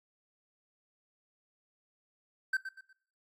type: tone with echo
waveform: triangle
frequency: 1547 Hz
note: G6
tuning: 23 cents flat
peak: -25 dBFS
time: 2.53-2.57 s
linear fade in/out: 5 ms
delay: 120 ms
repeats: 3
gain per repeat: -10 dB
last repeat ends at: 2.93 s
effects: noise-tail reverb RT60 0.5 s tail -19 dB re dry + AAC 64 kbps